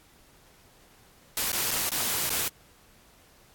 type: noise with dropouts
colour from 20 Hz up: white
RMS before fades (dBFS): -28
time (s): 1.37-2.48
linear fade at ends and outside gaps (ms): 1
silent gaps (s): 1.519-1.529 / 1.709-1.714 / 1.893-1.917 / 2.294-2.303
effects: pink hiss -58 dBFS RMS until 3.54 s + AAC 64 kbps